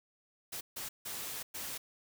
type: noise bursts at uneven times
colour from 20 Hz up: white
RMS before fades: -41 dBFS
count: 4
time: 0.52-0.61 / 0.76-0.89 / 1.05-1.43 / 1.54-1.78 s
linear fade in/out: 10 ms
effects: none